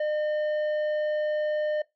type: tone with tanh clipping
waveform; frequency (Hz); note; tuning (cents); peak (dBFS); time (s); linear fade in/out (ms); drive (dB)
triangle; 606; D#5; -46; -26; 0-1.82; 5; 12
effects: noise-tail reverb RT60 0.2 s tail -22 dB re dry